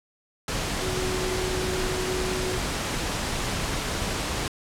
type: tone in noise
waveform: sine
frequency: 370 Hz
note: F#4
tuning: in tune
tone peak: -29 dBFS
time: 0.82-2.57 s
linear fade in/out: 2 ms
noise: pink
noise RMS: -28 dBFS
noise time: 0.48-4.48 s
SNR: -4 dB
effects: low-pass 9000 Hz 12 dB/octave